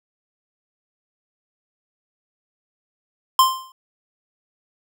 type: tone with exponential decay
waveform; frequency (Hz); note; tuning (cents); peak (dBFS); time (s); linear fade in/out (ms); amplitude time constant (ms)
square; 1046.5; C6; 0; -9; 3.39-3.72; 2; 71
effects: none